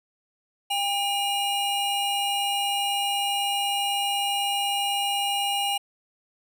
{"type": "tone pair together", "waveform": "square", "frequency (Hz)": [802, 2858], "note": ["G5", "F7"], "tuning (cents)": [39, 39], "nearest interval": "octave + minor seventh", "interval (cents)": 2200, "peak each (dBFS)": -27, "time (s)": [0.7, 5.78], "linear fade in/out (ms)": 10, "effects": []}